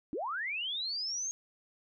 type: linear sweep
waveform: sine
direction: up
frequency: 252.4 to 6560 Hz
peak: -33 dBFS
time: 0.13-1.31 s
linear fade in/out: 0 ms
effects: none